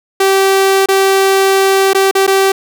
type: tone with dropouts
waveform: sawtooth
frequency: 387.5 Hz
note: G4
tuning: 20 cents flat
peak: -4 dBFS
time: 0.2-2.52 s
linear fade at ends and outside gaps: 5 ms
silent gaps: 0.86-0.886 / 1.933-1.947 / 2.112-2.151 / 2.267-2.276 s
effects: none